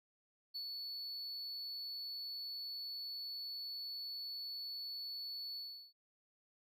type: tone with ADSR envelope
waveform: triangle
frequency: 4435 Hz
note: C#8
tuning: in tune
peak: -39 dBFS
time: 0.54-5.93 s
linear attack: 18 ms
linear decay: 79 ms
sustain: -2 dB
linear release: 360 ms
effects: none